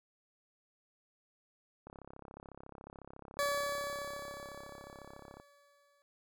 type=click train; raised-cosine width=1 ms; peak=-35 dBFS; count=121; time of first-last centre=1.87-5.399 s; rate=34 Hz
type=tone with exponential decay; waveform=20% pulse; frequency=571 Hz; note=D5; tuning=49 cents flat; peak=-25 dBFS; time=3.39-6.02 s; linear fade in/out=0 ms; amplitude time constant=570 ms
effects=none